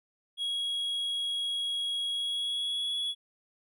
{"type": "tone with pitch glide", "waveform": "triangle", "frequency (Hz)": [3314, 3372], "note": ["G#7", "G#7"], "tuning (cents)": [-4, 26], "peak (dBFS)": -28, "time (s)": [0.37, 3.15], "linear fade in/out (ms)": 50, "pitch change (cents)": 30, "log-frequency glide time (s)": [2.1, 2.95], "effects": []}